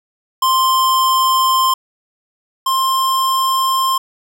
square tone pair in turn, 1046.5 / 1055 Hz, C6 / C6, 0 / +14 cents, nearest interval unison, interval 14 cents, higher second, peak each -12 / -14 dBFS, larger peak first, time 0.42-1.74 / 2.66-3.98 s, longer neither, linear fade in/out 5 ms, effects none

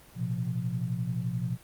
sine chord, Bb suspended second, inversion none, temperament equal with one note detuned, 116.54 / 128.12 / 174.61 Hz, Bb2 / C3 / F3, 0 / -36 / 0 cents, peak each -33 / -32 / -33 dBFS, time 0.15-1.58 s, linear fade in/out 50 ms, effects pink hiss -54 dBFS RMS until 1.63 s + Opus 32 kbps

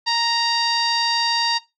sawtooth tone with low-pass filter, 932.3 Hz, A#5, in tune, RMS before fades -20 dBFS, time 0.06-1.59 s, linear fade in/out 20 ms, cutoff 4600 Hz, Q 6.7, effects noise-tail reverb RT60 0.2 s tail -18 dB re dry

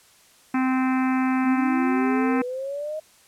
harmonic tone, 259.4 Hz, C4, 15 cents flat, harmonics 1 / 3 / 4 / 5 / 6 / 7 / 8 / 9 / 10, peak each -20 / -30 / -32 / -34 / -36 / -37 / -38 / -39 / -40 dBFS, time 0.54-2.42 s, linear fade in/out 5 ms
sine linear sweep, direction up, 243.2 to 630 Hz, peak -27 dBFS, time 1.44-3 s, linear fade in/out 10 ms
effects white hiss -55 dBFS RMS until 3.27 s + low-pass 11000 Hz 12 dB/octave

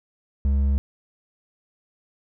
sine tone with hard clipping, 69.3 Hz, C#2, in tune, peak -19 dBFS, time 0.45-0.78 s, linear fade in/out 0 ms, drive 5 dB, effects none

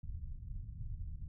pink low-pass noise, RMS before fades -43 dBFS, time 0.03-1.28 s, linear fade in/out 5 ms, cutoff 120 Hz, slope 24 dB/octave, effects none

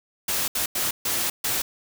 white noise bursts at uneven times, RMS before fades -25 dBFS, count 5, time 0.28-0.48 / 0.55-0.66 / 0.75-0.91 / 1.05-1.3 / 1.44-1.62 s, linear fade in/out 5 ms, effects none

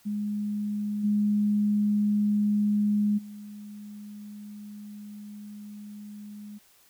sine tone with level steps, 207.7 Hz, G#3, in tune, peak -27 / -21 / -39 dBFS, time 0.05-6.59 s, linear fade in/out 20 ms, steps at 1.03 / 3.17 s, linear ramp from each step 20 ms, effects white hiss -60 dBFS RMS until 6.89 s

